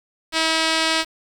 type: tone with low-pass filter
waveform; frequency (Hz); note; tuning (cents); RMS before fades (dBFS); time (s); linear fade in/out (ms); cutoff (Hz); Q
5% pulse; 321.8; E4; -42; -20; 0.32-1.05; 50; 6300; 3.6
effects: 7-bit